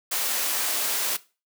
white high-pass noise, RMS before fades -26 dBFS, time 0.11-1.17 s, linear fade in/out 10 ms, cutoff 370 Hz, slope 12 dB/octave, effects noise-tail reverb RT60 0.3 s tail -18 dB re dry

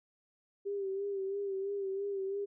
sine tone with vibrato, 394 Hz, G4, 9 cents sharp, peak -33 dBFS, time 0.65-2.46 s, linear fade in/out 20 ms, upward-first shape sine, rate 3 Hz, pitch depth 46 cents each way, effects none

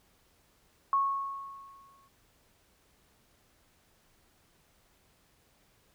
sine tone with exponential decay, 1100 Hz, C#6, 14 cents flat, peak -22 dBFS, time 0.93-2.08 s, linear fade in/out 1 ms, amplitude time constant 250 ms, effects pink hiss -67 dBFS RMS until 5.94 s

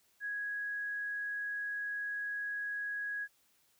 sine tone, 1661.2 Hz, G#6, in tune, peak -35 dBFS, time 0.2-3.28 s, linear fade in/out 50 ms, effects white hiss -71 dBFS RMS until 3.79 s

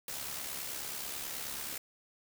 white noise with amplitude modulation, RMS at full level -38 dBFS, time 0.08-1.78 s, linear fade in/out 2 ms, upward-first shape sine, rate 69.3 Hz, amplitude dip 45%, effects none

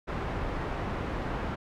pink low-pass noise, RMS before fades -33 dBFS, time 0.07-1.56 s, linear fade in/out 20 ms, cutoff 1600 Hz, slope 12 dB/octave, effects none

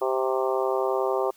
harmonic tone with a mistuned harmonic, 130.81 Hz, C3, in tune, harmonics 3 / 4 / 5 / 6 / 7 / 8 / 9, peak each -26 / -28 / -30 / -32 / -33 / -34 / -35 dBFS, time 0.01-1.31 s, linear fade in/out 10 ms, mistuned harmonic 8, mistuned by +28 cents, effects white hiss -58 dBFS RMS until 1.36 s

